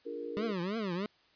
sine chord, Bb dominant seventh, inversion first, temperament equal, 293.7 / 349.2 / 415.3 / 466.2 Hz, D4 / F4 / Ab4 / Bb4, 0 / 0 / 0 / 0 cents, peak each -44 / -45 / -45 / -39 dBFS, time 0.05-0.53 s, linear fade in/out 20 ms
25% pulse tone with vibrato, 198 Hz, G3, 18 cents sharp, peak -29 dBFS, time 0.37-1.06 s, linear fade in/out 0 ms, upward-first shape triangle, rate 3.1 Hz, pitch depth 290 cents each way
effects white hiss -66 dBFS RMS until 1.35 s + resampled to 11025 Hz

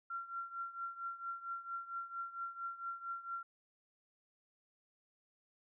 sine tone with tremolo, 1370 Hz, F6, 34 cents flat, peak -37 dBFS, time 0.1-3.43 s, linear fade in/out 5 ms, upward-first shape triangle, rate 4.4 Hz, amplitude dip 85%, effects none

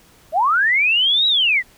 sine linear two-way sweep, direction up then down, 585 to 3910 to 1860 Hz, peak -13 dBFS, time 0.32-1.63 s, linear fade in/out 50 ms, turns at 1.27 s, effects pink hiss -51 dBFS RMS until 1.77 s

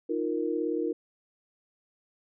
sine chord, Eb suspended second, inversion none, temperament equal, 311.1 / 349.2 / 466.2 Hz, Eb4 / F4 / Bb4, 0 / 0 / 0 cents, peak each -31 dBFS, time 0.09-0.93 s, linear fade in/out 10 ms, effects none

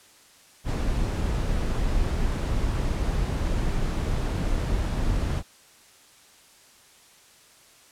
brown noise, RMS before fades -25 dBFS, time 0.64-5.43 s, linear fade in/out 50 ms, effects white hiss -54 dBFS RMS until 7.91 s + low-pass 10000 Hz 12 dB/octave

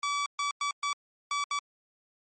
sawtooth tone bursts at uneven times, 1148 Hz, D6, 40 cents flat, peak -24 dBFS, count 6, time 0.03-0.26 / 0.39-0.51 / 0.61-0.71 / 0.83-0.93 / 1.31-1.44 / 1.51-1.59 s, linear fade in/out 2 ms, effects MP3 32 kbps

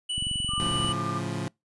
square tone, 2960 Hz, F#7, in tune, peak -28 dBFS, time 0.09-0.93 s, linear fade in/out 10 ms
click train, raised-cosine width 5 ms, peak -23 dBFS, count 17, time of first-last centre 0.18-0.891 s, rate 22.5 Hz
sine tone with tremolo, 1195 Hz, D6, 30 cents sharp, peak -29 dBFS, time 0.48-1.22 s, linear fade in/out 50 ms, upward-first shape square, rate 12 Hz, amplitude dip 30%
25% pulse chord, A augmented, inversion none, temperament equal with one note detuned, 110 / 140.2 / 174.61 Hz, A2 / C#3 / E#3, 0 / +20 / 0 cents, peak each -30 dBFS, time 0.6-1.48 s, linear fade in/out 0 ms
effects noise-tail reverb RT60 0.2 s tail -26 dB re dry + resampled to 24000 Hz

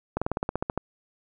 slowing click train, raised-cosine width 1 ms, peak -12 dBFS, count 11, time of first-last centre 0.17-0.776 s, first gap 46 ms, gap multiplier 1.06, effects none

